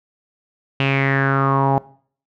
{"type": "tone with low-pass filter sweep", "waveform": "sawtooth", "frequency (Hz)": 136.6, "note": "C#3", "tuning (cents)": -25, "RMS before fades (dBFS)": -17, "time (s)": [0.8, 1.78], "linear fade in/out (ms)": 0, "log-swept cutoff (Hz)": [2800, 810], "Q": 6.6, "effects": ["noise-tail reverb RT60 0.5 s tail -20 dB re dry"]}